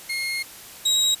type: tone pair in turn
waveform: 30% pulse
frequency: 2145 / 3822 Hz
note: C7 / A#7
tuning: +42 / +43 cents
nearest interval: minor seventh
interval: 1001 cents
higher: second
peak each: -22 / -15 dBFS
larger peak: second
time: 0.09-0.43 / 0.85-1.15 s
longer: first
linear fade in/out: 10 ms
effects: white hiss -42 dBFS RMS until 1.2 s + resampled to 32000 Hz